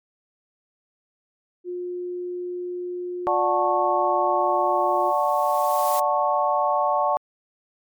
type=tone; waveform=sine; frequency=356.8 Hz; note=F4; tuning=37 cents sharp; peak=-27 dBFS; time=1.64-5.13 s; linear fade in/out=50 ms
type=chord; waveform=sine; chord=D major seventh; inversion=none; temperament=just; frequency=587.3 / 734.2 / 881 / 1101.2 Hz; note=D5 / F#5 / A5 / C#6; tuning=0 / -14 / +2 / -12 cents; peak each=-24 dBFS; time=3.27-7.17 s; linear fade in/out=0 ms
type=noise with exponential growth; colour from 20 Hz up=blue; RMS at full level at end=-29 dBFS; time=4.39-6 s; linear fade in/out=5 ms; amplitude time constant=350 ms
effects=MP3 96 kbps